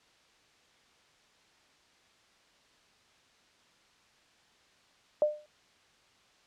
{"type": "tone with exponential decay", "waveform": "sine", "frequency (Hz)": 601, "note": "D5", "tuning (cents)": 40, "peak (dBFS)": -19, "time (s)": [5.22, 5.46], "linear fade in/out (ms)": 1, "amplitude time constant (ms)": 51, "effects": ["white hiss -64 dBFS RMS until 6.46 s", "low-pass 5000 Hz 12 dB/octave"]}